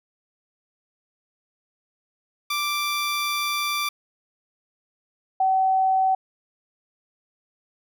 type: tone pair in turn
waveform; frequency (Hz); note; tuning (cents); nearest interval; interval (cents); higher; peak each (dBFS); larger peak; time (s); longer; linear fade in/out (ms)
15% pulse / sine; 1174.7 / 760.7; D6 / F#5; 0 / +48; minor sixth; 752; first; -17; neither; 2.5-3.89 / 5.4-6.15; first; 5
effects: none